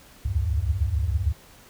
sine tone cluster, 66.3 / 73.1 / 81.8 / 99.4 Hz, C2 / D2 / E2 / G2, +23 / -7 / -13 / +25 cents, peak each -27 dBFS, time 0.25-1.33 s, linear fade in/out 10 ms, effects pink hiss -51 dBFS RMS until 1.69 s

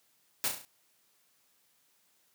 white noise with echo, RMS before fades -30 dBFS, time 0.44-0.48 s, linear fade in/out 0 ms, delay 34 ms, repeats 5, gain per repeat -5 dB, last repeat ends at 0.65 s, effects white hiss -70 dBFS RMS until 2.34 s + high-pass 100 Hz 12 dB/octave

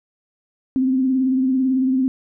sine tone with vibrato, 260.9 Hz, C4, 5 cents flat, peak -15 dBFS, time 0.76-2.08 s, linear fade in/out 0 ms, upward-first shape triangle, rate 18 Hz, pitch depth 54 cents each way, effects none

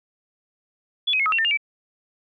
sine tone with pitch steps, 3420 / 2528 / 2169 / 1272 / 2726 / 1804 / 2815 / 2308 Hz, A7 / D#7 / C#7 / D#6 / F7 / A6 / F7 / D7, -50 / +27 / -38 / +38 / -43 / +43 / +13 / -31 cents, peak -18 dBFS, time 1.07-1.574 s, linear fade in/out 10 ms, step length 63 ms, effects none

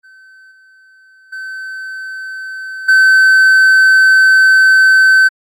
triangle tone with level steps, 1535 Hz, G6, 37 cents flat, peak -37 / -41 / -21 / -3 dBFS, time 0.03-5.29 s, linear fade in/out 20 ms, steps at 0.51 / 1.32 / 2.88 s, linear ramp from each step 10 ms, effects AAC 64 kbps

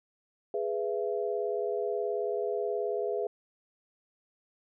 sine chord, E major, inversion first, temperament equal with one note detuned, 415.3 / 493.9 / 670.4 Hz, G#4 / B4 / E5, 0 / 0 / +29 cents, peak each -31 / -34 / -35 dBFS, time 0.54-3.27 s, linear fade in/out 2 ms, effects none

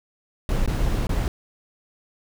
brown noise with dropouts, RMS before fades -22 dBFS, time 0.49-1.28 s, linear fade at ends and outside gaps 1 ms, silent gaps 0.661-0.676 / 1.069-1.092 s, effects none

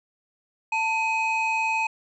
triangle tone pair together, 891 / 2520 Hz, A5 / D#7, +22 / +21 cents, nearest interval octave + tritone, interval 1799 cents, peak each -22 dBFS, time 0.72-1.87 s, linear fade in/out 5 ms, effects tanh soft clip ceiling -16 dBFS + resampled to 22050 Hz

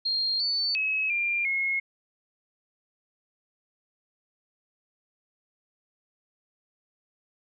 sine tone with pitch steps, 4216 / 4498 / 2567 / 2390 / 2165 Hz, C8 / C#8 / E7 / D7 / C#7, +12 / +24 / -47 / +30 / -41 cents, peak -24 dBFS, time 0.05-1.8 s, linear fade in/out 10 ms, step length 350 ms, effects none

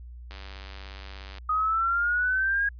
click train, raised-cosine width 0.2 ms, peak -25 dBFS, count 105, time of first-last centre 0.31-1.383 s, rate 96.9 Hz
sine exponential sweep, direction up, 1244.5 to 1648 Hz, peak -22 dBFS, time 1.49-2.69 s, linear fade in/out 5 ms
effects added 60 Hz sine -40 dBFS peak until 2.79 s + resampled to 11025 Hz

